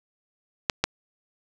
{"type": "clicks", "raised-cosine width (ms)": 0.2, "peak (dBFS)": -3, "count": 2, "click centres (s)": [0.698, 0.84], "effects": []}